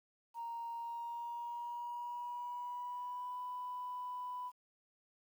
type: tone with pitch glide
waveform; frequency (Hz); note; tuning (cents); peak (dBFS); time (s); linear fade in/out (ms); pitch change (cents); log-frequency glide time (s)
sine; 932 to 993.1; A#5 to B5; -1 to +9; -39; 0.34-4.52; 50; +110; 0.74-3.39
effects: tanh soft clip ceiling -36 dBFS + 11-bit